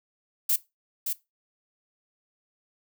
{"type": "noise with echo", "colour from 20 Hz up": "violet", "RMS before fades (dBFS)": -23, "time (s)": [0.49, 0.56], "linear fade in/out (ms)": 5, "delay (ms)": 570, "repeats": 1, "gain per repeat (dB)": -6, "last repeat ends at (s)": 1.13, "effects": ["noise-tail reverb RT60 0.2 s tail -18 dB re dry"]}